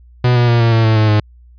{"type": "tone with pitch steps", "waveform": "45% pulse", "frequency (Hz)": [123.47, 120.79, 118.17, 115.6, 113.09, 110.64, 108.23, 105.88], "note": ["B2", "B2", "A#2", "A#2", "A2", "A2", "A2", "G#2"], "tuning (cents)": [0, -38, 24, -14, 48, 10, -28, 34], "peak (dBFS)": -9, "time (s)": [0.24, 1.2], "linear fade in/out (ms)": 5, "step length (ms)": 120, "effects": ["added 60 Hz sine -40 dBFS peak until 1.58 s", "resampled to 11025 Hz"]}